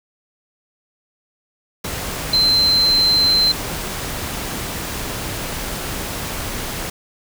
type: tone in noise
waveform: sine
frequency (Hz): 4100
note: C8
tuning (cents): -36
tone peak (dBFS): -12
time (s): 2.33-3.52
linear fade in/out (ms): 5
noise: pink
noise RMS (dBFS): -26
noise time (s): 1.84-6.9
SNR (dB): +11
effects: none